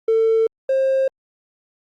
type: tone pair in turn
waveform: triangle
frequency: 448 / 532.8 Hz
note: A4 / C5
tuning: +31 / +31 cents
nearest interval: minor third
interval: 300 cents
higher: second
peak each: -10 / -12 dBFS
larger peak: first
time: 0.08-0.47 / 0.69-1.08 s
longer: neither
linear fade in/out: 5 ms
effects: tanh soft clip ceiling -10 dBFS + Opus 32 kbps